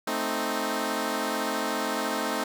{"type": "chord", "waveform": "10% pulse", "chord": "A diminished", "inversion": "none", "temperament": "equal", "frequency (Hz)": [220, 261.6, 311.1], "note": ["A3", "C4", "Eb4"], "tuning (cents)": [0, 0, 0], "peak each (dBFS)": -23, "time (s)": [0.07, 2.44], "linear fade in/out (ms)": 5, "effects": []}